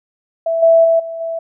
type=tone with level steps; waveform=sine; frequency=660 Hz; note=E5; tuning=2 cents sharp; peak=-14 / -6 / -9 / -23 / -19 dBFS; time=0.46-1.39 s; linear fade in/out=5 ms; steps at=0.62 / 0.84 / 0.99 / 1.2 s; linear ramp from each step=10 ms; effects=none